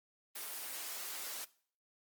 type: high-pass noise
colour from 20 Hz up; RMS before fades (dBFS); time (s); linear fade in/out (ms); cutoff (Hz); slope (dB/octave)
white; -43; 0.35-1.45; 10; 390; 12
effects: noise-tail reverb RT60 0.5 s tail -20 dB re dry + Opus 24 kbps